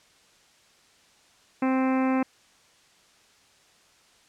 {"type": "harmonic tone", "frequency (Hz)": 261.6, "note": "C4", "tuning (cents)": 0, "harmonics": [1, 2, 3, 4, 5, 6, 7, 8, 9, 10], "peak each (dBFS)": [-22, -31, -32, -34, -39, -41, -43, -41, -43, -44], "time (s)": [1.62, 2.23], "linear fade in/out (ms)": 5, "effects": ["white hiss -59 dBFS RMS until 4.28 s", "low-pass 7000 Hz 12 dB/octave"]}